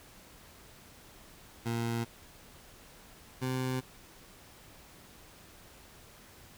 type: tone pair in turn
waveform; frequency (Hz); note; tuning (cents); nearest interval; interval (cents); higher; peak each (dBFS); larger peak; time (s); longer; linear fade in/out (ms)
20% pulse; 116.54 / 129.06; A#2 / C3; 0 / -23; major second; 177; second; -26; neither; 1.65-2.05 / 3.41-3.81; neither; 20
effects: pink hiss -55 dBFS RMS until 6.57 s